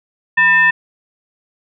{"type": "tone with frequency modulation", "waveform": "sine", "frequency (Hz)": 1802, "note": "A6", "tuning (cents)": 41, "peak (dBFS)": -8, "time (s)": [0.37, 0.71], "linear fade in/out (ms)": 10, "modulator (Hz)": 813, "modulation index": 0.6, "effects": []}